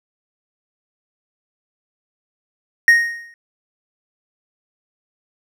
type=tone with exponential decay; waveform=triangle; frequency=1864.7 Hz; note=A#6; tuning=in tune; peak=-3 dBFS; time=2.88-3.34 s; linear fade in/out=1 ms; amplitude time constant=100 ms; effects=none